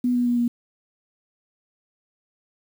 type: tone with pitch steps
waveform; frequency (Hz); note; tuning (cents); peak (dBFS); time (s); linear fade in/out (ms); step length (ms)
sine; 246.9 / 244.2 / 241.5 / 238.9; B3 / B3 / B3 / A#3; 0 / -19 / -39 / +43; -18; 0.04-0.48; 5; 110
effects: 8-bit